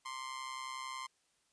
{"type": "tone with amplitude modulation", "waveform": "sawtooth", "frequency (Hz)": 1047, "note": "C6", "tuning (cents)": 1, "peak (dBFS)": -34, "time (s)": [0.05, 1.07], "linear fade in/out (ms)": 10, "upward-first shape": "sine", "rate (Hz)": 131, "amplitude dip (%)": 70, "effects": ["white hiss -75 dBFS RMS until 1.52 s", "resampled to 22050 Hz"]}